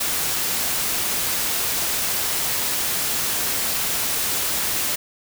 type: noise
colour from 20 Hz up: white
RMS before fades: -23 dBFS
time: 0-4.96 s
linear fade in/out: 10 ms
effects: none